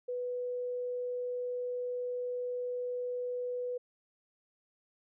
sine tone, 493.9 Hz, B4, in tune, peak -33 dBFS, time 0.08-3.78 s, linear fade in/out 10 ms, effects none

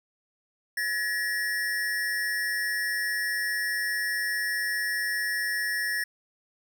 square ring-modulated tone, 1800 Hz, A6, 39 cents sharp, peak -24 dBFS, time 0.77-6.04 s, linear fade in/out 5 ms, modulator 97.6 Hz, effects none

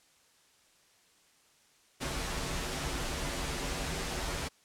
pink noise with comb filter, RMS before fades -35 dBFS, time 2-4.49 s, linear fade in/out 20 ms, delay 9.6 ms, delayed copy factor -0.65, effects white hiss -65 dBFS RMS until 4.64 s + low-pass 9000 Hz 12 dB/octave

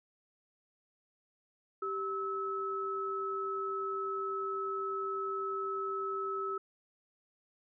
sine tone pair together, 390 / 1298.2 Hz, G4 / E6, -9 / -27 cents, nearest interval octave + major sixth, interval 2082 cents, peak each -37 / -35 dBFS, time 1.82-6.58 s, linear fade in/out 5 ms, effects none

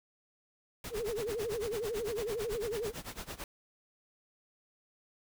pink noise with tremolo, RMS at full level -40 dBFS, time 0.84-3.44 s, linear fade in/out 2 ms, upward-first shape sine, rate 9 Hz, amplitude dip 90%
sine tone with vibrato, 440 Hz, A4, in tune, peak -33 dBFS, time 0.9-2.93 s, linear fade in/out 50 ms, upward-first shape sine, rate 11 Hz, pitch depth 160 cents each way
effects none

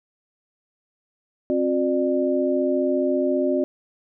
sine tone cluster, 265.4 / 360.1 / 596 Hz, C4 / F#4 / D5, +25 / -47 / +25 cents, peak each -23 dBFS, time 1.5-3.64 s, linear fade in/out 0 ms, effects none

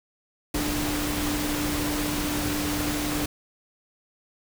sine tone in noise, 296.6 Hz, D4, 17 cents sharp, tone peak -28 dBFS, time 0.54-3.26 s, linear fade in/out 5 ms, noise pink, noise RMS -29 dBFS, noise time 0.54-3.26 s, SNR -2 dB, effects none

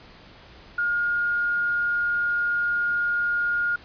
sine tone, 1423 Hz, F6, 32 cents sharp, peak -21 dBFS, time 0.78-3.76 s, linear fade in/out 5 ms, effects pink hiss -48 dBFS RMS until 3.84 s + resampled to 11025 Hz

